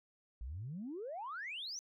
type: exponential sweep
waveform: sine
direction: up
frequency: 53.1 to 6230 Hz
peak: -40 dBFS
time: 0.41-1.79 s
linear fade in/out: 0 ms
effects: tanh soft clip ceiling -36 dBFS